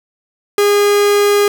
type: tone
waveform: 45% pulse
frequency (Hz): 409.2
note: G#4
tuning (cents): -26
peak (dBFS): -9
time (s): 0.58-1.48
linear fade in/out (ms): 2
effects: none